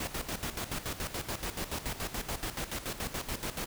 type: noise with tremolo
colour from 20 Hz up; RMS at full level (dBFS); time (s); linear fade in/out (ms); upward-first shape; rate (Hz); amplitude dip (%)
pink; -35; 0-3.66; 5; square; 7; 70
effects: none